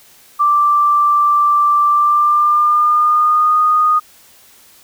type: tone with pitch glide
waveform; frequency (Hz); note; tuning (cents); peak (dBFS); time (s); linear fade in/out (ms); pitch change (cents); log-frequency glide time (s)
sine; 1174.7 to 1234.5; D6 to D#6; 0 to -14; -9; 0.39-4; 20; +86; 1.88-3.59
effects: white hiss -46 dBFS RMS until 4.83 s